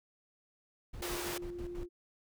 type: noise with tremolo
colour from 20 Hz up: brown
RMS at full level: -44 dBFS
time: 0.93-1.86 s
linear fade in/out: 10 ms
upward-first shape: square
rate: 6.1 Hz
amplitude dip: 70%
type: tone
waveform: sine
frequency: 350.5 Hz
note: F4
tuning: 6 cents sharp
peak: -40 dBFS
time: 0.99-1.89 s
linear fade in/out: 50 ms
type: high-pass noise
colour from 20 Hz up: pink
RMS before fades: -40 dBFS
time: 1.02-1.38 s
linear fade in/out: 5 ms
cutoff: 320 Hz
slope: 48 dB/octave
effects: none